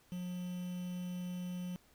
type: tone with quantisation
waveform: triangle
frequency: 179.4 Hz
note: F3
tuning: 47 cents sharp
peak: -36 dBFS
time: 0.12-1.76 s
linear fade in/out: 0 ms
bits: 9
effects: pink hiss -67 dBFS RMS until 1.94 s